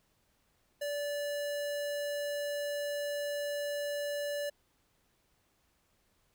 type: tone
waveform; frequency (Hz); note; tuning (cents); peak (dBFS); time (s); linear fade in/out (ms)
square; 580; D5; -22; -34; 0.81-4.5; 10
effects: pink hiss -73 dBFS RMS until 6.34 s